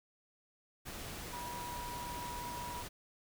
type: tone in noise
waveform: sine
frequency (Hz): 969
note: B5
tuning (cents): -33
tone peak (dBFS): -42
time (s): 1.32-2.83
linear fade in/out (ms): 20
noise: pink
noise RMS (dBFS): -45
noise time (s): 0.85-2.89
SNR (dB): 0
effects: none